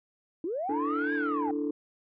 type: linear two-way sweep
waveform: sine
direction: up then down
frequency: 302.3 to 1673 to 761 Hz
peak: -29 dBFS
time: 0.44-1.51 s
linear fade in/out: 2 ms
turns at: 1.14 s
type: chord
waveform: sine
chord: D suspended second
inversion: none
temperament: just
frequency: 293.7 / 330.4 / 440.5 Hz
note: D4 / E4 / A4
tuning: 0 / +4 / +2 cents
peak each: -29 / -35 / -33 dBFS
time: 0.69-1.71 s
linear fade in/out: 5 ms
effects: tanh soft clip ceiling -21 dBFS